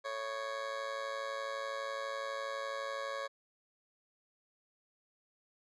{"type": "tone with amplitude modulation", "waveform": "20% pulse", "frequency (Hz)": 554.4, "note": "C#5", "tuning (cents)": 0, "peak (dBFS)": -29, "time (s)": [0.04, 3.28], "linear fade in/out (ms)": 20, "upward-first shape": "sine", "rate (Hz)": 112, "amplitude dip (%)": 65, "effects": ["low-pass 5000 Hz 12 dB/octave"]}